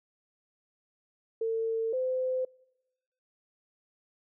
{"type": "tone pair in turn", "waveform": "sine", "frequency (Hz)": [450.5, 513.7], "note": ["A4", "C5"], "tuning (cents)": [41, -32], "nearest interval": "major second", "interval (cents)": 227, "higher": "second", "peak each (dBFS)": -27, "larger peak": "neither", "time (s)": [[1.41, 1.93], [1.93, 2.45]], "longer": "neither", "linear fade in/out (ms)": 5, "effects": ["noise-tail reverb RT60 1.0 s tail -26 dB re dry"]}